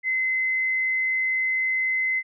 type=tone; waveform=sine; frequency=2051 Hz; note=C7; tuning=35 cents flat; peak=-21 dBFS; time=0.03-2.23 s; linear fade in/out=50 ms; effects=none